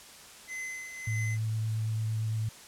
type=tone with tremolo; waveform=square; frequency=2043 Hz; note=C7; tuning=42 cents flat; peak=-35 dBFS; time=0.47-1.38 s; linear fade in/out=50 ms; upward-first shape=triangle; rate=1.7 Hz; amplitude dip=60%
type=tone with vibrato; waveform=sine; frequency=110.1 Hz; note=A2; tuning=2 cents sharp; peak=-28 dBFS; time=1.07-2.49 s; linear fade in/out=5 ms; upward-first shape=triangle; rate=8.8 Hz; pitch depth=14 cents each way
effects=white hiss -50 dBFS RMS until 2.67 s + low-pass 10000 Hz 12 dB/octave